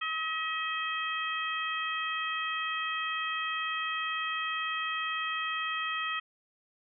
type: harmonic tone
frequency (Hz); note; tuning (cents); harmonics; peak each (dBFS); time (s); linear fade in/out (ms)
638; D#5; +43; 2 / 3 / 4 / 5; -34 / -36 / -37 / -38; 0.01-6.2; 10
effects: none